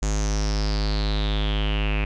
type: tone with low-pass filter sweep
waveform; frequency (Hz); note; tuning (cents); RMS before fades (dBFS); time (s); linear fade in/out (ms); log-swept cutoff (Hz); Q
square; 52; G#1; +3; -23; 0.02-2.05; 5; 6900 to 2500; 7.7
effects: none